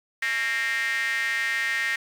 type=tone with high-pass filter; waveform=square; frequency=123.47 Hz; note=B2; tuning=in tune; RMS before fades=-26 dBFS; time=0.22-1.96 s; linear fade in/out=5 ms; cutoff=1900 Hz; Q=8.7; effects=low-pass 10000 Hz 12 dB/octave + 8-bit